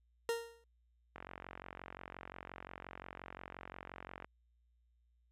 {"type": "tone with exponential decay", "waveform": "40% pulse", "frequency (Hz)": 463.8, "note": "A#4", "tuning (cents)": -9, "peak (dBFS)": -30, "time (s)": [0.29, 0.64], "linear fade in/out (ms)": 1, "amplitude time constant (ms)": 76}
{"type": "click train", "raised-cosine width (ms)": 0.5, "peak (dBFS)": -31, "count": 142, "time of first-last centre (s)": [1.16, 4.245], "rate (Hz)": 45.7}
{"effects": ["added 59 Hz sine -70 dBFS peak until 5.31 s", "resampled to 32000 Hz"]}